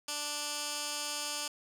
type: tone with band-pass filter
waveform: 15% pulse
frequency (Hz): 294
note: D4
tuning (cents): +2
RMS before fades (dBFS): -37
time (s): 0.08-1.48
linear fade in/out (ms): 5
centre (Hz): 6600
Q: 1
effects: none